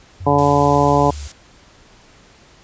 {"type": "linear sweep", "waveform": "sine", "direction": "down", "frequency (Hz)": [92.5, 71], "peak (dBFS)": -27, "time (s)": [0.2, 1.28], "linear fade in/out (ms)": 10}
{"type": "harmonic tone", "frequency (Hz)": 143.3, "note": "D3", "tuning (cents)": -42, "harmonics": [1, 2, 3, 4, 5, 6, 7], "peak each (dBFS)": [-19, -19, -19, -19, -19, -19, -19], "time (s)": [0.26, 1.11], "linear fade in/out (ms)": 10}
{"type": "noise", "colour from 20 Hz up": "blue", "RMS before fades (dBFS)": -31, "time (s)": [0.38, 1.32], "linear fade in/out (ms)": 5}
{"effects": ["pink hiss -48 dBFS RMS until 2.63 s", "resampled to 16000 Hz"]}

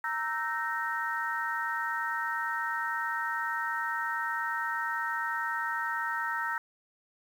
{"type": "harmonic tone with a mistuned harmonic", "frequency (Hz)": 309.6, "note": "D#4", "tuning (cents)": -9, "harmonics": [3, 4, 5, 6], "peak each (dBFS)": [-35, -35, -35, -35], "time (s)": [0.04, 6.58], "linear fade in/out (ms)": 2, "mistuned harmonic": 4, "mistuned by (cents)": 110, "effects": ["9-bit"]}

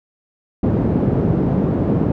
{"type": "band-pass noise", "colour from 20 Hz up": "pink", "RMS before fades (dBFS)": -17, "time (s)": [0.63, 2.12], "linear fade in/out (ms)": 5, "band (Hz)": [110, 360], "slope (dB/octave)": 12, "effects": []}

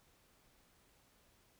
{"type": "silence", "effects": ["pink hiss -70 dBFS RMS until 1.59 s"]}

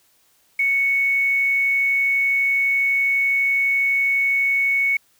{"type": "tone with quantisation", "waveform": "sine", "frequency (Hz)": 2217, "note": "C#7", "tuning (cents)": 0, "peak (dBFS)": -16, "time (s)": [0.59, 4.97], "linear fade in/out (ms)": 5, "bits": 7, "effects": ["white hiss -60 dBFS RMS until 5.19 s"]}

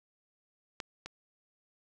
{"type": "clicks", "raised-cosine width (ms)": 0.2, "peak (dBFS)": [-19, -24], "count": 2, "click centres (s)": [0.802, 1.06], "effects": []}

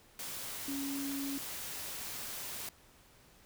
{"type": "tone in noise", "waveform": "sine", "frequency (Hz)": 277.2, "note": "C#4", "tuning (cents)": 0, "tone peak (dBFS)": -36, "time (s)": [0.68, 1.38], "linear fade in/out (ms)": 2, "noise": "white", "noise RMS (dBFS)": -42, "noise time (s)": [0.19, 2.69], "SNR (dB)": 3, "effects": ["pink hiss -62 dBFS RMS until 3.45 s"]}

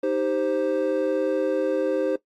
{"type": "chord", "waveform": "triangle", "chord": "C minor", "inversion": "first", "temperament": "equal", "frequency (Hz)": [311.1, 392, 523.3], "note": ["Eb4", "G4", "C5"], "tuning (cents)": [0, 0, 0], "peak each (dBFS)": [-25, -25, -22], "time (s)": [0.03, 2.16], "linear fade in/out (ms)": 5, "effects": ["noise-tail reverb RT60 0.1 s tail -18 dB re dry", "AAC 48 kbps"]}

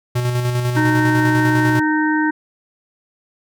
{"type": "tone with tremolo", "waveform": "square", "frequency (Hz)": 122.9, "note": "B2", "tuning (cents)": -8, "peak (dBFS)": -16, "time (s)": [0.15, 1.8], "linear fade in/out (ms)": 10, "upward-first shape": "square", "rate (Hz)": 10, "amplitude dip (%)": 35}
{"type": "harmonic tone", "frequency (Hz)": 308.1, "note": "D#4", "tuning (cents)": -17, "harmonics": [1, 3, 5, 6], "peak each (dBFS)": [-16, -22, -22, -25], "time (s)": [0.76, 2.31], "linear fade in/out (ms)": 10}
{"effects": []}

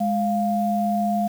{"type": "tone pair together", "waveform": "sine", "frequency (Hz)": [207.7, 698.5], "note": ["G#3", "F5"], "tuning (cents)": [0, 0], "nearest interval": "octave + major sixth", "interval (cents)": 2100, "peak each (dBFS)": -22, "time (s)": [0, 1.28], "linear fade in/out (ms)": 10, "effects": ["7-bit"]}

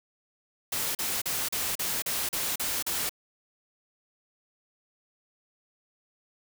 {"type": "noise bursts", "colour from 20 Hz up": "white", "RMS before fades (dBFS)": -30, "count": 9, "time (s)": [0.72, 3.094], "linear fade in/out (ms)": 5, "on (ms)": 230, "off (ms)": 38, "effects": []}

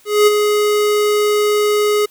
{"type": "tone with ADSR envelope", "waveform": "square", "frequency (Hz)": 418.3, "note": "G#4", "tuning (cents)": 12, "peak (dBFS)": -7, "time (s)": [0.05, 2.06], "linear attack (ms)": 220, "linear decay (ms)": 22, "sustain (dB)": -6, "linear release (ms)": 10, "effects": ["white hiss -50 dBFS RMS until 2.1 s"]}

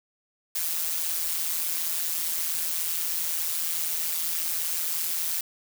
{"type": "noise with amplitude modulation", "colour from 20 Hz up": "blue", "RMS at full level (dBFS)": -25, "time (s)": [0.55, 5.41], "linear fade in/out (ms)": 5, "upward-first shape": "sine", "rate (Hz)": 165, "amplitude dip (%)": 75, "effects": []}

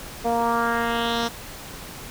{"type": "tone with low-pass filter sweep", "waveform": "10% pulse", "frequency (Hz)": 233.1, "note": "A#3", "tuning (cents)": 0, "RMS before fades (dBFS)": -23, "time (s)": [0.24, 1.29], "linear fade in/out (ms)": 20, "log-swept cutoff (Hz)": [640, 5300], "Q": 2.5, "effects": ["pink hiss -38 dBFS RMS until 2.1 s"]}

